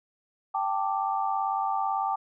sine chord, G suspended second, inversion none, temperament just, 784 / 882 / 1176 Hz, G5 / A5 / D6, 0 / +4 / +2 cents, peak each -28 / -30 / -31 dBFS, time 0.54-2.16 s, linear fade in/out 10 ms, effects none

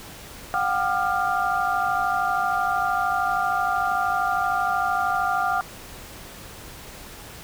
sine tone cluster, 721 / 774 / 1199 / 1396 Hz, F#5 / G5 / D6 / F6, -45 / -22 / +36 / -1 cents, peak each -26 dBFS, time 0.54-5.61 s, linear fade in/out 0 ms, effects pink hiss -41 dBFS RMS until 7.43 s

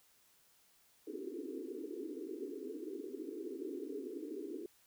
white band-pass noise, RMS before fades -44 dBFS, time 1.07-4.66 s, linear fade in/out 2 ms, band 260 to 440 Hz, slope 96 dB/octave, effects white hiss -69 dBFS RMS until 4.86 s

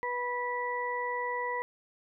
harmonic tone, 490 Hz, B4, 14 cents flat, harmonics 1 / 2 / 4, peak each -36 / -33 / -36 dBFS, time 0.03-1.62 s, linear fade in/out 0 ms, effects none

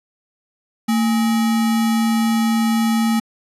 sine tone with sample-and-hold, 225.5 Hz, A3, 43 cents sharp, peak -14 dBFS, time 0.88-3.2 s, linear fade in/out 10 ms, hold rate 1050 Hz, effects resampled to 32000 Hz

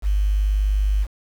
sine tone, 50.4 Hz, G1, 49 cents sharp, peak -16 dBFS, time 0.02-1.07 s, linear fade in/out 50 ms, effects 7-bit

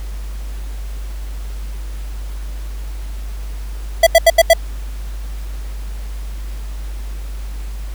square tone bursts, 663 Hz, E5, 10 cents sharp, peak -5 dBFS, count 5, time 4.03-4.535 s, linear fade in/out 5 ms, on 37 ms, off 80 ms, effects added 50 Hz sine -23 dBFS peak until 7.94 s + pink hiss -41 dBFS RMS until 7.94 s

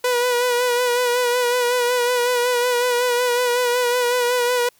sawtooth tone with vibrato, 490 Hz, B4, 14 cents flat, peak -13 dBFS, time 0.04-4.69 s, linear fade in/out 5 ms, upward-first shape sine, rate 5.4 Hz, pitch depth 36 cents each way, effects white hiss -58 dBFS RMS until 4.79 s

